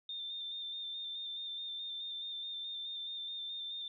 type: tone with vibrato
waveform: sine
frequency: 3603 Hz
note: A7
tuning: 40 cents sharp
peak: -39 dBFS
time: 0.09-3.88 s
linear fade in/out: 2 ms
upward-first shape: square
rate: 4.7 Hz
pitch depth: 21 cents each way
effects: none